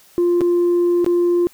sine tone with dropouts, 349.2 Hz, F4, in tune, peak -11 dBFS, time 0.18-1.47 s, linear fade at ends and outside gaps 0 ms, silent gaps 0.408-0.415 / 1.045-1.063 s, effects tanh soft clip ceiling -11 dBFS + white hiss -50 dBFS RMS until 1.53 s

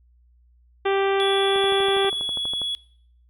harmonic tone, 392 Hz, G4, in tune, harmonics 1 / 2 / 3 / 4 / 5 / 6 / 7 / 8 / 9, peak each -20 / -26 / -30 / -32 / -34 / -36 / -37 / -38 / -39 dBFS, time 0.85-2.1 s, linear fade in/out 10 ms
triangle tone with pitch glide, 3400 to 3375 Hz, G#7 to G#7, +40 to +27 cents, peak -23 dBFS, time 1.2-2.75 s, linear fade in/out 0 ms, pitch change -13 cents, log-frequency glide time 1.51-2.27 s
click train, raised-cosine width 1 ms, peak -22 dBFS, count 14, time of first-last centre 1.56-2.617 s, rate 12.3 Hz
effects noise-tail reverb RT60 0.7 s tail -22 dB re dry + added 60 Hz sine -54 dBFS peak until 3.29 s

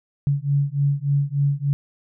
sine beating tone pair, 140 / 143.4 Hz, C#3 / D3, +18 / -41 cents, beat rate 3.4 Hz, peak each -21 dBFS, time 0.27-1.73 s, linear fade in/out 0 ms, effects none

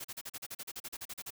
white noise bursts, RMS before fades -42 dBFS, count 16, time 0-1.306 s, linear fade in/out 10 ms, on 46 ms, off 38 ms, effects none

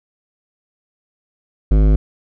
sine tone with hard clipping, 51.91 Hz, G#1, in tune, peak -11 dBFS, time 1.71-1.96 s, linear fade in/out 5 ms, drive 15 dB, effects none

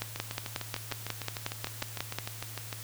two click trains, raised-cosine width 0.2 ms, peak -18 / -14 dBFS, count 18 / 13, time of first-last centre 0.16-2.728 / 0.02-2.186 s, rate 6.62 / 5.54 Hz, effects added 110 Hz sine -44 dBFS peak until 2.83 s + white hiss -45 dBFS RMS until 2.83 s

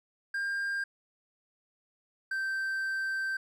triangle tone pair in turn, 1601 / 1559.9 Hz, G6 / G6, +36 / -9 cents, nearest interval unison, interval 45 cents, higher first, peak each -28 dBFS, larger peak neither, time 0.34-0.84 / 2.31-3.37 s, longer second, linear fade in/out 5 ms, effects none

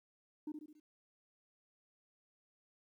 sine tone with echo, 303.2 Hz, D#4, 45 cents flat, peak -37 dBFS, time 0.47-0.52 s, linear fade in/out 5 ms, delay 70 ms, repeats 4, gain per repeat -6 dB, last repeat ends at 0.8 s, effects tanh soft clip ceiling -38 dBFS + 13-bit

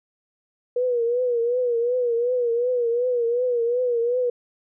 sine tone with vibrato, 483.1 Hz, B4, 38 cents flat, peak -19 dBFS, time 0.76-4.3 s, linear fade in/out 5 ms, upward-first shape triangle, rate 2.7 Hz, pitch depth 90 cents each way, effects none

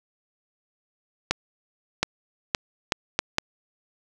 accelerating click train, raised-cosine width 0.2 ms, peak -3 dBFS, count 6, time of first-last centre 1.31-3.384 s, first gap 720 ms, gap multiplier 0.72, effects none

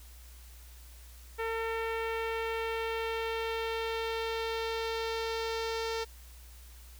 sawtooth tone with low-pass filter sweep, 452.2 Hz, A4, 47 cents sharp, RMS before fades -34 dBFS, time 1.38-6.05 s, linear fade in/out 20 ms, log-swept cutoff 2200 to 5100 Hz, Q 1.7, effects added 60 Hz sine -49 dBFS peak until 6.99 s + white hiss -57 dBFS RMS until 6.99 s

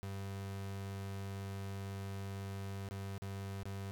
35% pulse tone with dropouts, 98 Hz, G2, in tune, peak -39 dBFS, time 0.03-3.91 s, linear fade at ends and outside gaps 0 ms, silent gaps 2.888-2.91 / 3.18-3.22 / 3.632-3.655 s, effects 13-bit

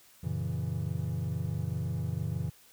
triangle chord, F# dominant seventh, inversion none, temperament equal with one note detuned, 91.81 / 116.54 / 138.59 / 164.81 Hz, F#2 / A#2 / C#3 / E3, -13 / 0 / 0 / 0 cents, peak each -34 dBFS, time 0.23-2.5 s, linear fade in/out 10 ms, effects white hiss -59 dBFS RMS until 2.72 s

